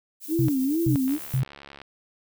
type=noise with tremolo; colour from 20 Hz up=violet; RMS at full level=-37 dBFS; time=0.2-1.42 s; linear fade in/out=50 ms; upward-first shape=sine; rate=10 Hz; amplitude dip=25%
type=tone with vibrato; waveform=sine; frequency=295.5 Hz; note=D4; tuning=11 cents sharp; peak=-21 dBFS; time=0.28-1.19 s; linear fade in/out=50 ms; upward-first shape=sine; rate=2.3 Hz; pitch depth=230 cents each way
type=tone bursts; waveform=sine; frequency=130.81 Hz; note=C3; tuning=in tune; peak=-20 dBFS; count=3; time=0.39-1.432 s; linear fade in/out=0 ms; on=94 ms; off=380 ms
type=click train; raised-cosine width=0.3 ms; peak=-26 dBFS; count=53; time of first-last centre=1.08-1.817 s; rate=70.6 Hz
effects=none